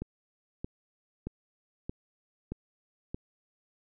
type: click train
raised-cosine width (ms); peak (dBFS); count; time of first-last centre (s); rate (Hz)
3; -22; 6; 0.02-3.145; 1.6
effects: none